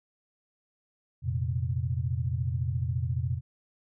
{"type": "chord", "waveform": "sine", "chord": "F suspended fourth", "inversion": "none", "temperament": "equal", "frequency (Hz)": [87.31, 116.54, 130.81], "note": ["F2", "Bb2", "C3"], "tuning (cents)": [0, 0, 0], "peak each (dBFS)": -31, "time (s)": [1.22, 3.41], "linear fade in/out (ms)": 50, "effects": []}